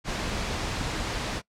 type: noise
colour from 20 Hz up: pink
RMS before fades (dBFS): -30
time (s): 0.04-1.42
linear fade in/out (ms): 50
effects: noise-tail reverb RT60 0.1 s tail -22 dB re dry + low-pass 6000 Hz 12 dB/octave